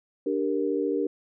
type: chord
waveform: sine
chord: G minor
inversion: second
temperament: equal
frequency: 293.7 / 392 / 466.2 Hz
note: D4 / G4 / Bb4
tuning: 0 / 0 / 0 cents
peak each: -28 dBFS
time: 0.26-1.07 s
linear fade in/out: 5 ms
effects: none